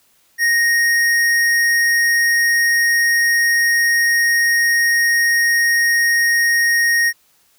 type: tone with hard clipping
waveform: triangle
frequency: 1864.7 Hz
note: A#6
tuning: in tune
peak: -14 dBFS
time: 0.38-7.13 s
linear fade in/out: 50 ms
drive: 18 dB
effects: white hiss -57 dBFS RMS until 7.58 s